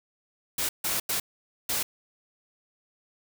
white noise bursts at uneven times, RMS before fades -28 dBFS, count 4, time 0.58-0.69 / 0.84-1 / 1.09-1.2 / 1.69-1.83 s, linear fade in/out 5 ms, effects none

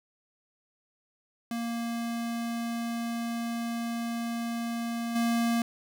square tone with level steps, 233.1 Hz, A#3, in tune, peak -31 / -25 dBFS, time 1.51-5.62 s, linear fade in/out 2 ms, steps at 5.15 s, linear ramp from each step 10 ms, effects none

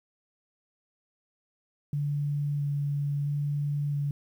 sine tone with vibrato, 144.2 Hz, D3, 31 cents flat, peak -26 dBFS, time 1.93-4.11 s, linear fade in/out 2 ms, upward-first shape square, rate 0.75 Hz, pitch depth 9 cents each way, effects 10-bit

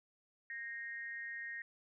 sine tone with amplitude modulation, 1864.7 Hz, A#6, in tune, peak -38 dBFS, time 0.5-1.62 s, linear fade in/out 2 ms, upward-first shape sine, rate 236 Hz, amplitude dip 75%, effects none

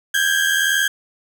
35% pulse tone pair together, 1572.8 / 1654 Hz, G6 / G#6, +5 / -8 cents, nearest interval minor second, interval 87 cents, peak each -17 dBFS, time 0.14-0.88 s, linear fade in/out 5 ms, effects none

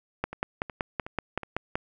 two click trains, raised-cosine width 0.5 ms, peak -12 / -22 dBFS, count 9 / 4, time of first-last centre 0.24-1.755 / 0.33-1.433 s, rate 5.28 / 2.72 Hz, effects none

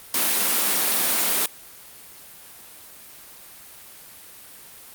white high-pass noise, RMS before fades -21 dBFS, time 0.14-1.46 s, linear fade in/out 2 ms, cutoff 170 Hz, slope 96 dB/octave, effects white hiss -44 dBFS RMS until 4.94 s + Opus 32 kbps

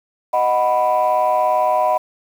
sine chord, B major, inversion first, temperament equal, 622.3 / 740 / 987.8 Hz, D#5 / F#5 / B5, 0 / 0 / 0 cents, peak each -17 dBFS, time 0.33-1.98 s, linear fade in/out 10 ms, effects tanh soft clip ceiling -8 dBFS + 7-bit

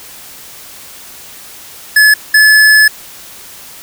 square tone pair in turn, 1713 / 1720.6 Hz, A6 / A6, -47 / -39 cents, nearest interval unison, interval 8 cents, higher second, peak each -4 dBFS, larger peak neither, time 1.96-2.14 / 2.34-2.88 s, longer second, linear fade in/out 5 ms, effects white hiss -33 dBFS RMS until 3.82 s

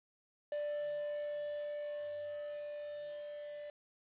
triangle tone with level ramp, 589 Hz, D5, 5 cents sharp, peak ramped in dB -33 to -42 dBFS, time 0.52-3.7 s, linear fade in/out 2 ms, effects resampled to 8000 Hz + 10-bit

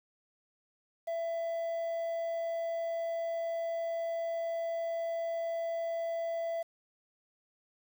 triangle tone with quantisation, 667 Hz, E5, 20 cents sharp, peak -30 dBFS, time 1.07-6.63 s, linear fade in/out 10 ms, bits 9, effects none

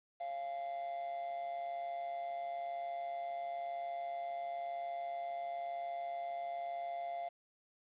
triangle tone with amplitude modulation, 692 Hz, F5, 16 cents flat, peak -34 dBFS, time 0.2-7.29 s, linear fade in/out 10 ms, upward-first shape sine, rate 141 Hz, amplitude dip 50%, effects resampled to 8000 Hz + 11-bit

